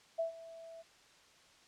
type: tone with ADSR envelope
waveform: sine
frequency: 659.3 Hz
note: E5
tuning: in tune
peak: -30 dBFS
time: 0.18-0.83 s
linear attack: 17 ms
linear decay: 120 ms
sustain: -18 dB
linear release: 23 ms
effects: white hiss -63 dBFS RMS until 1.67 s + low-pass 6000 Hz 12 dB/octave